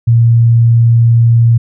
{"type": "tone", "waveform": "sine", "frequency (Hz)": 116.54, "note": "A#2", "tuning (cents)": 0, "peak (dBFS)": -4, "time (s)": [0.07, 1.58], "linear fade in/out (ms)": 10, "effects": []}